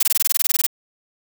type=noise bursts; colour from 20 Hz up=blue; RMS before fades=-17 dBFS; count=14; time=0-0.666 s; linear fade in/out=5 ms; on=29 ms; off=20 ms; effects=none

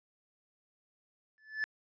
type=tone with exponential growth; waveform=triangle; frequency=1739 Hz; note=A6; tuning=21 cents flat; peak=-26 dBFS; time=1.38-1.64 s; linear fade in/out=0 ms; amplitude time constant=56 ms; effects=resampled to 16000 Hz

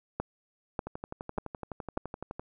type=two click trains; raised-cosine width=1 ms; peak=-16 / -23 dBFS; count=4 / 19; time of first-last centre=0.2-1.975 / 0.87-2.395 s; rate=1.69 / 11.8 Hz; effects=none

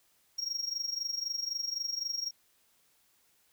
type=tone with amplitude modulation; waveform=triangle; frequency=5588 Hz; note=F8; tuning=in tune; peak=-28 dBFS; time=0.38-2.31 s; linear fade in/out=10 ms; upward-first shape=sine; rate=23.9 Hz; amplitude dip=80%; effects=white hiss -69 dBFS RMS until 3.52 s

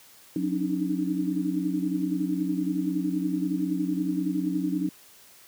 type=tone cluster; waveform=sine; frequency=181.5 / 275.2 / 299 / 309.7 Hz; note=F#3 / C#4 / D4 / D#4; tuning=-33 / -12 / +31 / -8 cents; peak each=-30 dBFS; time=0.36-4.89 s; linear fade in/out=2 ms; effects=white hiss -53 dBFS RMS until 5.47 s + high-pass 80 Hz 12 dB/octave

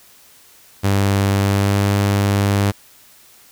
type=tone with pitch glide; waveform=sawtooth; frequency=99 to 100.44 Hz; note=G2 to G2; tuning=+18 to +43 cents; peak=-10 dBFS; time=0.83-2.72 s; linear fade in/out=20 ms; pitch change=+25 cents; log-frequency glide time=1.38-1.83 s; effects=white hiss -48 dBFS RMS until 3.51 s

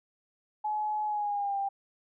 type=tone with pitch glide; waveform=sine; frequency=849 to 792.1 Hz; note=G#5 to G5; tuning=+38 to +18 cents; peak=-28 dBFS; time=0.64-1.69 s; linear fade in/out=10 ms; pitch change=-120 cents; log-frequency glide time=1.05-1.58 s; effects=none

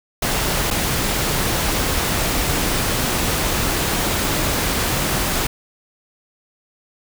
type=noise with dropouts; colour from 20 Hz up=pink; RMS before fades=-20 dBFS; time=0.22-5.47 s; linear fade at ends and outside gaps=5 ms; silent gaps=0.704-0.709 s; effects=none

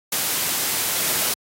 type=noise; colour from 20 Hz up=white; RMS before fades=-22 dBFS; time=0.12-1.34 s; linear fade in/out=5 ms; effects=high-pass 100 Hz 12 dB/octave + AAC 48 kbps

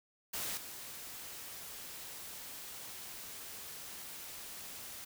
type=noise with level steps; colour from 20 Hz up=white; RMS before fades=-39 / -47 dBFS; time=0.33-5.05 s; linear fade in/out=10 ms; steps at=0.57 s; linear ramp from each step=5 ms; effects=none

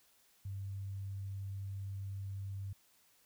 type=tone; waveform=sine; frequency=98 Hz; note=G2; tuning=in tune; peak=-39 dBFS; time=0.45-2.73 s; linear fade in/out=5 ms; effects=white hiss -69 dBFS RMS until 3.25 s

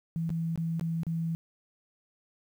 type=tone with dropouts; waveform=sine; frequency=164.81 Hz; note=E3; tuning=in tune; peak=-28 dBFS; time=0.16-1.35 s; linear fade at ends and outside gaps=0 ms; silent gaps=0.293-0.303 / 0.558-0.576 / 0.796-0.811 / 1.033-1.067 s; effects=10-bit

